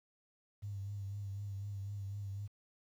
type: tone with vibrato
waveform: sine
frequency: 100 Hz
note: G2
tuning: 35 cents sharp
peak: -39 dBFS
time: 0.62-2.48 s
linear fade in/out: 20 ms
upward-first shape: triangle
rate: 4 Hz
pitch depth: 49 cents each way
effects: 11-bit